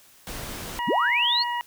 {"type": "noise", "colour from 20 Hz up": "pink", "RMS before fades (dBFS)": -35, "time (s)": [0.27, 0.79], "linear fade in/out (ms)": 0}
{"type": "harmonic tone", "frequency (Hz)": 960, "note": "B5", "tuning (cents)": -49, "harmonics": [1, 2, 3], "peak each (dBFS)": [-26, -32, -36], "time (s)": [0.79, 1.61], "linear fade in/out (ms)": 0}
{"type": "linear sweep", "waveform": "sine", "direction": "up", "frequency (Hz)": [107.4, 4500], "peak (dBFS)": -20, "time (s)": [0.87, 1.44], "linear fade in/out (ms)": 20}
{"effects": ["white hiss -54 dBFS RMS until 1.66 s"]}